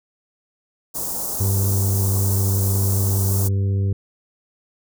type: band-stop noise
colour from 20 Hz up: white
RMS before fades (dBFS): -26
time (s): 0.94-3.49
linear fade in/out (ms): 20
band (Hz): 1000 to 6100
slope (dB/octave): 24
type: harmonic tone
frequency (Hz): 98.3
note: G2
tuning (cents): +5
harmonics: 1 / 2 / 3 / 4 / 5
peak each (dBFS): -17 / -31 / -38 / -34 / -41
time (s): 1.4-3.93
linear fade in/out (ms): 5
effects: none